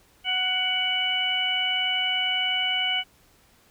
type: harmonic tone with a mistuned harmonic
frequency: 741 Hz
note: F#5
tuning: 2 cents sharp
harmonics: 1 / 2 / 3 / 4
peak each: -33 / -34 / -28 / -24 dBFS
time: 0.24-3.04 s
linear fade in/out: 50 ms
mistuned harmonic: 3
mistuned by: +25 cents
effects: pink hiss -59 dBFS RMS until 3.7 s